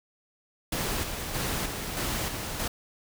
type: noise with tremolo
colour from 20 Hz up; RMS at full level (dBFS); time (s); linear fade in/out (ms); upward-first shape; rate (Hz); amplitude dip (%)
pink; -30; 0.72-2.68; 5; square; 1.6; 40
effects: none